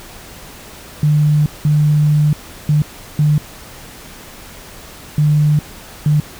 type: tone bursts at uneven times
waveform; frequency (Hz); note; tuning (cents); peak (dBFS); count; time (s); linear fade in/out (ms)
sine; 150; D3; +37; -9; 6; 1.03-1.46 / 1.65-2.33 / 2.69-2.82 / 3.19-3.38 / 5.18-5.59 / 6.06-6.2; 2
effects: pink hiss -36 dBFS RMS until 6.39 s